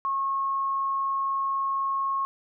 sine tone, 1089 Hz, C#6, 31 cents flat, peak -24 dBFS, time 0.05-2.25 s, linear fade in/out 0 ms, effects none

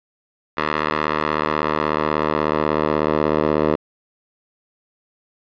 10% pulse tone with band-pass filter sweep, 76.4 Hz, D#2, 31 cents flat, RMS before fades -20 dBFS, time 0.57-3.76 s, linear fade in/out 10 ms, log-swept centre 1400 to 590 Hz, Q 1.1, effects resampled to 11025 Hz + 8-bit

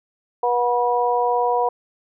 harmonic tone, 242.8 Hz, B3, 29 cents flat, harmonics 2 / 3 / 4, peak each -21 / -21 / -21 dBFS, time 0.43-1.69 s, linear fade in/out 5 ms, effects none

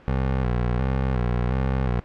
20% pulse tone with vibrato, 63 Hz, B1, 35 cents sharp, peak -16 dBFS, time 0.08-2 s, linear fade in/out 0 ms, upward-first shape square, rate 1.4 Hz, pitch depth 72 cents each way, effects pink hiss -49 dBFS RMS until 2.04 s + low-pass 2000 Hz 12 dB/octave

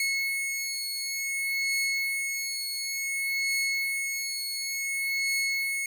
sawtooth beating tone pair, 2187 / 2187.56 Hz, C#7 / C#7, -24 / -24 cents, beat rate 0.56 Hz, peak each -26 / -29 dBFS, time 0-5.86 s, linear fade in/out 2 ms, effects none

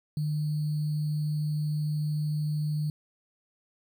sine tone with sample-and-hold, 151.1 Hz, D3, 50 cents sharp, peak -26 dBFS, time 0.17-2.9 s, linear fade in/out 2 ms, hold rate 4410 Hz, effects none

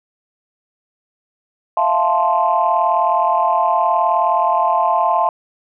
sine chord, F major seventh, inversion third, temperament equal with one note detuned, 659.3 / 698.5 / 875.9 / 1046.5 Hz, E5 / F5 / A5 / C6, 0 / 0 / -8 / 0 cents, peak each -20 / -18 / -17 / -17 dBFS, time 1.77-5.29 s, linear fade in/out 2 ms, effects tanh soft clip ceiling -3 dBFS

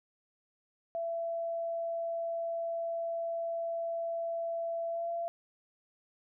sine tone with pitch glide, 670 to 679 Hz, E5 to F5, +28 to -49 cents, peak -32 dBFS, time 0.95-5.28 s, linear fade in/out 0 ms, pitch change +23 cents, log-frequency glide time 4.89-5.09 s, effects none

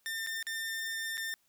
sawtooth tone with dropouts, 1802 Hz, A6, 41 cents sharp, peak -31 dBFS, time 0.06-1.34 s, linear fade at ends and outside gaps 0 ms, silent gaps 0.264-0.271 / 0.427-0.468 / 1.172-1.178 s, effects white hiss -72 dBFS RMS until 1.48 s

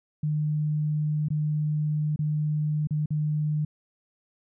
sine tone with dropouts, 151.4 Hz, D#3, 47 cents flat, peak -23 dBFS, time 0.23-3.65 s, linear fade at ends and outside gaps 5 ms, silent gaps 1.285-1.303 / 2.161-2.19 / 2.872-2.907 / 3.059-3.105 s, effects none

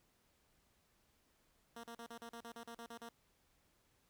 10% pulse tone bursts, 232.8 Hz, A#3, 2 cents flat, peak -40 dBFS, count 12, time 1.76-3.091 s, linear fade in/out 5 ms, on 77 ms, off 37 ms, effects pink hiss -75 dBFS RMS until 4.09 s

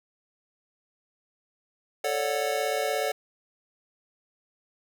square chord, D major seventh, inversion second, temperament just, 440.5 / 550.6 / 587.3 / 734.2 Hz, A4 / C#5 / D5 / F#5, +2 / -12 / 0 / -14 cents, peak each -32 dBFS, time 2.04-3.12 s, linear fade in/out 5 ms, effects none

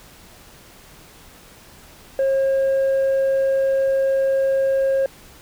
sine tone, 539 Hz, C#5, 49 cents flat, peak -13 dBFS, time 2.19-5.06 s, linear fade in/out 2 ms, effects tanh soft clip ceiling -15 dBFS + pink hiss -46 dBFS RMS until 5.41 s

